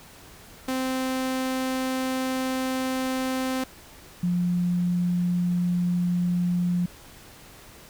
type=tone pair in turn; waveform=sawtooth / sine; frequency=260 / 176.75 Hz; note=C4 / F3; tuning=-11 / +21 cents; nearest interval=perfect fifth; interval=668 cents; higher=first; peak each=-21 dBFS; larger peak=neither; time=0.68-3.64 / 4.23-6.86 s; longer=first; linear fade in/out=5 ms; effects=pink hiss -48 dBFS RMS until 7.89 s